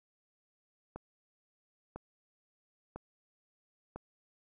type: click train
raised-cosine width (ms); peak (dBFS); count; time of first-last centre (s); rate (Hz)
1; -28; 4; 0.96-3.96; 1
effects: none